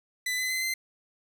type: tone with pitch steps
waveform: sawtooth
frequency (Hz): 2000 / 2023 / 2047 / 2071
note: B6 / B6 / C7 / C7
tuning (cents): +21 / +41 / -38 / -18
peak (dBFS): -24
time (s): 0.26-0.74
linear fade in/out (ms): 5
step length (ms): 120
effects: none